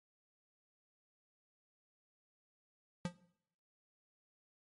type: tone with exponential decay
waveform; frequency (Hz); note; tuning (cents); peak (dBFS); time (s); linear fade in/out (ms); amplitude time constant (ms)
square; 176.1; F3; +15; -32; 3.05-3.15; 2; 20
effects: noise-tail reverb RT60 0.7 s tail -19 dB re dry + MP3 48 kbps